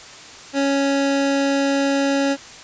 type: tone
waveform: 25% pulse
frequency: 277.2 Hz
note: C#4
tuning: in tune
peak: -13 dBFS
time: 0.53-2.37 s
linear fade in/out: 50 ms
effects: white hiss -39 dBFS RMS until 2.63 s + resampled to 16000 Hz